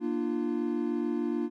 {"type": "tone cluster", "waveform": "triangle", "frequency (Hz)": [235.9, 298.8, 345.6], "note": ["A#3", "D4", "F4"], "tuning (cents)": [21, 30, -18], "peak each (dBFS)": -30, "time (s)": [0, 1.5], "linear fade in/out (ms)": 50, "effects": []}